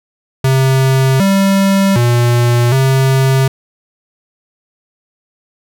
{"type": "tone with pitch steps", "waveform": "square", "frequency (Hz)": [132.8, 195.4, 120.1, 133.4], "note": ["C3", "G3", "B2", "C3"], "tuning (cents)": [26, -5, -48, 34], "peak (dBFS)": -9, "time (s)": [0.44, 3.48], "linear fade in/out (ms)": 5, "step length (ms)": 760, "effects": []}